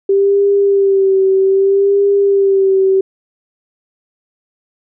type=tone with vibrato; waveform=sine; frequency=392 Hz; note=G4; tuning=in tune; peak=-8 dBFS; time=0.09-3.01 s; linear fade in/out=5 ms; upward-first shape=sine; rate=0.63 Hz; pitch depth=39 cents each way; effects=none